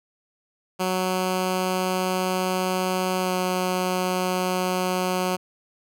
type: tone with pitch glide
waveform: 10% pulse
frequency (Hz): 185 to 183.4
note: F#3 to F#3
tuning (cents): 0 to -15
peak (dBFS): -14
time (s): 0.79-5.37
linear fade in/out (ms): 20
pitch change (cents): -15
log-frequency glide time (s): 3.2-3.32
effects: none